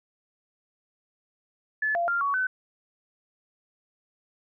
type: tone with pitch steps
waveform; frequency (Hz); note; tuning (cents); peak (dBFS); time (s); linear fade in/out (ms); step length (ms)
sine; 1728 / 688 / 1393 / 1123 / 1514; A6 / F5 / F6 / C#6 / F#6; -32 / -26 / -5 / +22 / +39; -23; 1.82-2.47; 5; 130
effects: none